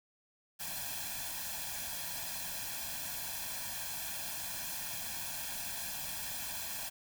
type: noise with comb filter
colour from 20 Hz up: white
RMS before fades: -40 dBFS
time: 0.59-6.9 s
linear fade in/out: 20 ms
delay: 1.2 ms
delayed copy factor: +0.8
effects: none